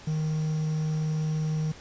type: tone with quantisation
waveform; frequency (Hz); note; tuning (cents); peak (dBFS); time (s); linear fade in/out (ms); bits
triangle; 155.56; D#3; 0; -23; 0.07-1.72; 5; 8
effects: pink hiss -48 dBFS RMS until 1.8 s + resampled to 16000 Hz